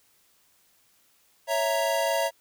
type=chord; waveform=square; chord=A# diminished; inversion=first; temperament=equal; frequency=554.4 / 659.3 / 932.3 Hz; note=C#5 / E5 / A#5; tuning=0 / 0 / 0 cents; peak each=-29 / -27 / -30 dBFS; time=1.47-2.31 s; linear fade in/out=50 ms; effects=white hiss -64 dBFS RMS until 2.4 s